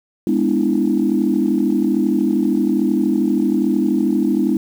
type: chord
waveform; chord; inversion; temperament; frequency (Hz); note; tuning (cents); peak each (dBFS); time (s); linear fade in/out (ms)
sine; E dominant seventh; first; just; 206 / 247.2 / 296.7 / 329.6; G#3 / B3 / D4 / E4; -14 / +2 / +18 / 0; -19; 0.27-4.57; 2
effects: tanh soft clip ceiling -5 dBFS + 7-bit